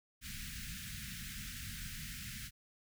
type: band-stop noise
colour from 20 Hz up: pink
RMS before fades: -45 dBFS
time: 0.21-2.51 s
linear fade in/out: 50 ms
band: 230 to 1500 Hz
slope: 48 dB/octave
effects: none